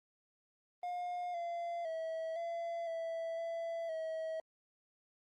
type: tone with pitch steps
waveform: triangle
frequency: 712 / 686 / 648 / 677 / 660 / 667 / 642 Hz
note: F5 / F5 / E5 / E5 / E5 / E5 / E5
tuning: +33 / -31 / -30 / +46 / +2 / +20 / -46 cents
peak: -35 dBFS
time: 0.83-4.4 s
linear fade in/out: 2 ms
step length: 510 ms
effects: Opus 24 kbps